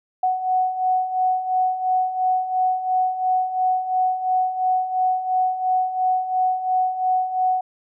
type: beating tone pair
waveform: sine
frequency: 740 / 742.9 Hz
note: F#5 / F#5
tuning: 0 / +7 cents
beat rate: 2.9 Hz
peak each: -25 / -19 dBFS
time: 0.23-7.61 s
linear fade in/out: 5 ms
effects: none